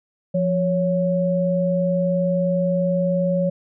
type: tone pair together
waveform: sine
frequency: 174.93 / 556 Hz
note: F3 / C#5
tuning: +3 / +5 cents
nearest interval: octave + minor sixth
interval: 2002 cents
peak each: -20 dBFS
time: 0.34-3.5 s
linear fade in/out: 10 ms
effects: none